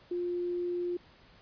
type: tone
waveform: sine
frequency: 352.3 Hz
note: F4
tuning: 15 cents sharp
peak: -30 dBFS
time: 0.11-0.97 s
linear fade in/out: 5 ms
effects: pink hiss -59 dBFS RMS until 1.41 s + resampled to 11025 Hz